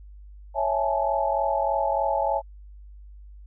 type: chord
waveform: sine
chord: A major seventh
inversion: first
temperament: equal with one note detuned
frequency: 554.4 / 659.3 / 830.6 / 873.9 Hz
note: C#5 / E5 / G#5 / A5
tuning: 0 / 0 / 0 / -12 cents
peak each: -27 dBFS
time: 0.54-2.42 s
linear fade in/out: 50 ms
effects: added 50 Hz sine -42 dBFS peak until 3.46 s